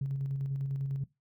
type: tone with tremolo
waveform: sine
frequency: 137 Hz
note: C#3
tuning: 20 cents flat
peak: -28 dBFS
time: 0.01-1.04 s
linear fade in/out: 5 ms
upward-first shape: square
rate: 10 Hz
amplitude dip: 30%
effects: noise-tail reverb RT60 0.2 s tail -19 dB re dry + tanh soft clip ceiling -25 dBFS